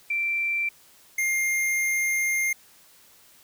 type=tone pair in turn; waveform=sine / square; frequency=2349 / 2116 Hz; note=D7 / C7; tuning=0 / +19 cents; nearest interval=major second; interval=181 cents; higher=first; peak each=-23 dBFS; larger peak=neither; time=0.1-0.69 / 1.18-2.53 s; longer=second; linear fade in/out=5 ms; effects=white hiss -55 dBFS RMS until 3.43 s